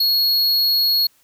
square tone, 4326 Hz, C#8, 43 cents flat, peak -15 dBFS, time 0-1.07 s, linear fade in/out 5 ms, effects white hiss -58 dBFS RMS until 1.23 s

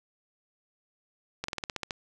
slowing click train, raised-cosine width 0.2 ms, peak -15 dBFS, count 9, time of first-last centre 1.44-1.908 s, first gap 44 ms, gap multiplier 1.08, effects none

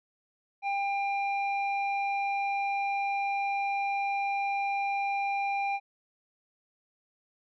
square tone with low-pass filter, 797 Hz, G5, 28 cents sharp, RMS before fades -30 dBFS, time 0.62-5.8 s, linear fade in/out 50 ms, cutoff 2000 Hz, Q 3.2, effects none

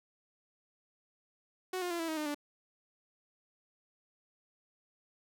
sawtooth tone with pitch steps, 370 / 355.7 / 342 / 328.9 / 316.2 / 304 / 292.3 Hz, F#4 / F4 / F4 / E4 / D#4 / D#4 / D4, 0 / +32 / -36 / -4 / +28 / -40 / -8 cents, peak -30 dBFS, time 1.73-2.346 s, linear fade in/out 5 ms, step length 88 ms, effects none

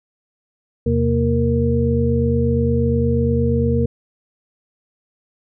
sine tone cluster, 81.1 / 129.6 / 232.5 / 466.3 Hz, E2 / C3 / A#3 / A#4, -28 / -16 / -4 / +1 cents, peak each -20 dBFS, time 0.86-3.86 s, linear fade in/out 5 ms, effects none

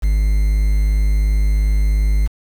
triangle tone with quantisation, 51.4 Hz, G#1, 17 cents flat, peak -10 dBFS, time 0.02-2.28 s, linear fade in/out 20 ms, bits 6, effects none

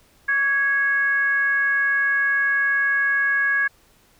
sine tone with frequency modulation, 1661.2 Hz, G#6, in tune, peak -17 dBFS, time 0.28-3.68 s, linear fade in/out 10 ms, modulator 529 Hz, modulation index 0.4, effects pink hiss -57 dBFS RMS until 4.19 s

